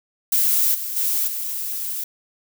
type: noise with level steps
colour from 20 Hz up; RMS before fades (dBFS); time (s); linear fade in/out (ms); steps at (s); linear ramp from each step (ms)
violet; -18 / -28 / -21 / -27; 0.32-2.04; 5; 0.74 / 0.96 / 1.27; 10
effects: none